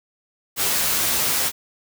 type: noise with comb filter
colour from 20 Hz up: white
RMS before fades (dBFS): -21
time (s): 0.56-1.52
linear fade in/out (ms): 50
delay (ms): 13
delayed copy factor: +0.5
effects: none